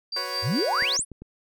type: tone with tremolo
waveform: sine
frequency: 4700 Hz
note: D8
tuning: 1 cent sharp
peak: -25 dBFS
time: 0.12-0.86 s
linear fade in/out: 5 ms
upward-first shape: triangle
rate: 4.7 Hz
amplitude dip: 90%
type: chord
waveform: 15% pulse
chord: F# suspended fourth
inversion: none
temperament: equal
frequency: 370 / 493.9 / 554.4 Hz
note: F#4 / B4 / C#5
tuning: 0 / 0 / 0 cents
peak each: -33 / -29 / -28 dBFS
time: 0.16-0.97 s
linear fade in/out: 5 ms
type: exponential sweep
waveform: sine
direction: up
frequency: 86.6 to 10820 Hz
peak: -22 dBFS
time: 0.42-1.05 s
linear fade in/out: 50 ms
type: clicks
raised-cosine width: 3 ms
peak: -27 dBFS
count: 4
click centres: 0.824 / 0.993 / 1.117 / 1.22 s
effects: none